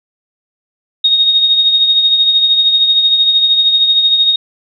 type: tone with tremolo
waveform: sine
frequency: 3729 Hz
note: A#7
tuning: in tune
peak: -5 dBFS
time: 1.04-4.36 s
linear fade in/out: 5 ms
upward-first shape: triangle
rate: 13 Hz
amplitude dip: 55%
effects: none